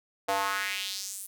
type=tone with high-pass filter sweep; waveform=square; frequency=98 Hz; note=G2; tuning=in tune; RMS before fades=-32 dBFS; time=0.28-1.27 s; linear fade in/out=10 ms; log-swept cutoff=630 to 11000 Hz; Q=2.5; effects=none